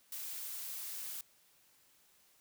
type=noise; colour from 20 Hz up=blue; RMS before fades=-43 dBFS; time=0.12-1.21 s; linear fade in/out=2 ms; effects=white hiss -68 dBFS RMS until 2.4 s